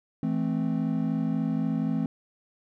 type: chord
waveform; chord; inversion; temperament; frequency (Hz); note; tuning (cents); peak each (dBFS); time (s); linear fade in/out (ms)
triangle; A minor; second; equal with one note detuned; 164.81 / 217.7 / 261.6; E3 / A3 / C4; 0 / -18 / 0; -27; 0.23-2.06; 2
effects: none